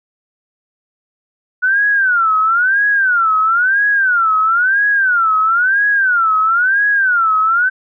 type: tone with vibrato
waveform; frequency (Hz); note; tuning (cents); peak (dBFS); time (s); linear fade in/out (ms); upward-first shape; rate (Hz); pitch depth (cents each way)
sine; 1458; F#6; -26; -10; 1.62-7.7; 20; sine; 1; 230
effects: none